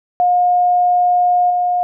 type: tone with level steps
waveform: sine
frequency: 715 Hz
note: F5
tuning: 41 cents sharp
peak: -10 / -13 dBFS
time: 0.2-1.83 s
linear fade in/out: 0 ms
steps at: 1.5 s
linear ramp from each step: 5 ms
effects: none